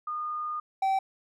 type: tone pair in turn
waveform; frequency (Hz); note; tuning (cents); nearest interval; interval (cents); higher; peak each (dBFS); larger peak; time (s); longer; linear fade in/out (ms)
sine / triangle; 1222 / 772; D#6 / G5; -32 / -27; minor sixth; 795; first; -30 / -21; second; 0.07-0.6 / 0.82-0.99; first; 5
effects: none